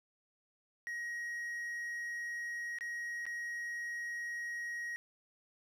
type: tone with dropouts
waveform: triangle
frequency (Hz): 1891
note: A#6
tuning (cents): +24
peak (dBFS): -36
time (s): 0.87-4.96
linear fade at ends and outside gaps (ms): 0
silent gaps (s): 2.786-2.809 / 3.255-3.265
effects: none